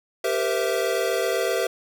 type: chord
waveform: square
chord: C dominant seventh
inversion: second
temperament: equal with one note detuned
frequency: 392 / 466.2 / 514 / 659.3 Hz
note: G4 / Bb4 / C5 / E5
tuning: 0 / 0 / -31 / 0 cents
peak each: -28 dBFS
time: 0.24-1.67 s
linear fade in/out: 5 ms
effects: none